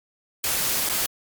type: noise with dropouts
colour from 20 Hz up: white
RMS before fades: -24 dBFS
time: 0.44-1.06 s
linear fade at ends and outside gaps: 0 ms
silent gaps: 0.889-0.897 s
effects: MP3 96 kbps